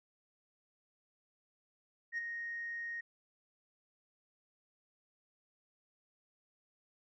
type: tone with ADSR envelope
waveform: sine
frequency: 1864.7 Hz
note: A#6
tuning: in tune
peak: -31 dBFS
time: 2.12-3.01 s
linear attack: 57 ms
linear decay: 18 ms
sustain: -7 dB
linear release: 9 ms
effects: tanh soft clip ceiling -32 dBFS